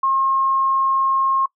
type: tone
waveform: sine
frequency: 1074 Hz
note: C6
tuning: 45 cents sharp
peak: -15 dBFS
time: 0.03-1.46 s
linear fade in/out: 5 ms
effects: noise-tail reverb RT60 0.1 s tail -22 dB re dry